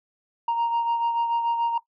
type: beating tone pair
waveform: sine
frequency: 932.3 / 939.2 Hz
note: A#5 / A#5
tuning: 0 / +13 cents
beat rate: 6.9 Hz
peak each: -20 / -28 dBFS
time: 0.48-1.78 s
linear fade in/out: 5 ms
effects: noise-tail reverb RT60 0.1 s tail -17 dB re dry + tanh soft clip ceiling -19 dBFS